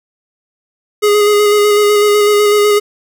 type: tone with vibrato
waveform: square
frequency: 415.3 Hz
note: G#4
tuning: in tune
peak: -8 dBFS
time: 1.02-2.8 s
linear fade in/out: 20 ms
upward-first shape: square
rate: 8 Hz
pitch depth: 16 cents each way
effects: none